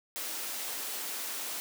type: high-pass noise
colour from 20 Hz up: white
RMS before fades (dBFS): -37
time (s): 0.16-1.6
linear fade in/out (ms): 0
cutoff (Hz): 250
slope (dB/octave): 24
effects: none